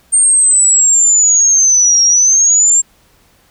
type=linear two-way sweep; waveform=sine; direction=down then up; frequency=8760 to 5580 to 7460 Hz; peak=-6 dBFS; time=0.12-2.82 s; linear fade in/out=20 ms; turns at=2.03 s; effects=pink hiss -51 dBFS RMS until 3.5 s